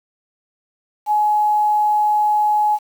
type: tone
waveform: sine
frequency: 843 Hz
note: G#5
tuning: 26 cents sharp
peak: -13 dBFS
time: 1.06-2.79 s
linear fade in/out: 50 ms
effects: 7-bit